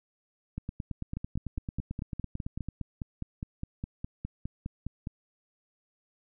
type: two click trains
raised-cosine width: 5 ms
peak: -22 / -22 dBFS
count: 20 / 20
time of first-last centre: 0.58-2.686 / 1.17-5.071 s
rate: 9.02 / 4.87 Hz
effects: none